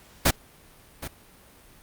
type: noise with echo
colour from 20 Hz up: pink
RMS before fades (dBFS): -19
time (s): 0.25-0.31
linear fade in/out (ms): 10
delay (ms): 770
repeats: 1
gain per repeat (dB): -15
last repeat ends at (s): 1.08
effects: pink hiss -53 dBFS RMS until 1.82 s + Opus 48 kbps